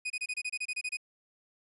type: tone bursts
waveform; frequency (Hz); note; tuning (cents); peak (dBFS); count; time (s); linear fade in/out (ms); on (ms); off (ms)
40% pulse; 2489; D#7; 0; -31; 12; 0.05-0.971; 10; 52; 27
effects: resampled to 24000 Hz + 12-bit